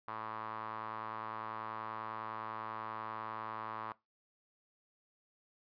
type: tone with band-pass filter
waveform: sawtooth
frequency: 110.1 Hz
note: A2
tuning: 2 cents sharp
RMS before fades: -43 dBFS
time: 0.08-3.92 s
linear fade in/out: 0 ms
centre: 1100 Hz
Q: 3.8
effects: noise-tail reverb RT60 0.2 s tail -19 dB re dry + resampled to 11025 Hz